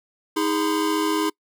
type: tone cluster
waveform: square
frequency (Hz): 316.1 / 411.4 / 1022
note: D#4 / G#4 / C6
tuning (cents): +27 / -16 / -41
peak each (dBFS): -23 / -27 / -28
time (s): 0.36-1.3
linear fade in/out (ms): 10
effects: noise-tail reverb RT60 0.1 s tail -26 dB re dry